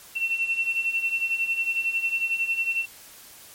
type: beating tone pair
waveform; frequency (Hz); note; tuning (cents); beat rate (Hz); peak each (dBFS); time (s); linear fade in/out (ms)
sine; 2697 / 2708; E7 / E7; +39 / +46; 11; -29 / -24; 0.15-2.86; 20
effects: white hiss -47 dBFS RMS until 3.54 s + MP3 64 kbps